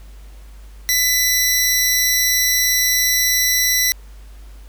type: tone pair together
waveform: 20% pulse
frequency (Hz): 2000 / 5657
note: B6 / F8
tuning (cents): +21 / +21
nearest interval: octave + tritone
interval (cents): 1800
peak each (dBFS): -12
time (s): 0.89-3.92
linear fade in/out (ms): 0
effects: added 50 Hz sine -36 dBFS peak until 4.68 s + pink hiss -51 dBFS RMS until 4.68 s